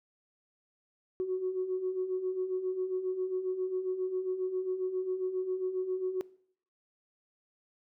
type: beating tone pair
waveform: sine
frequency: 365.7 / 373.1 Hz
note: F#4 / F#4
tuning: -20 / +14 cents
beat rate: 7.4 Hz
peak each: -37 / -30 dBFS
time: 1.2-6.21 s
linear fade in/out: 0 ms
effects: noise-tail reverb RT60 0.6 s tail -22 dB re dry + tanh soft clip ceiling -23 dBFS